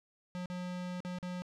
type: tone with dropouts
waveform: square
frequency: 180 Hz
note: F#3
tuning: 47 cents flat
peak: -38 dBFS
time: 0.35-1.42 s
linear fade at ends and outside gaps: 0 ms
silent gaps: 0.458-0.5 / 1.004-1.049 / 1.186-1.228 s
effects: low-pass 6000 Hz 12 dB/octave + 11-bit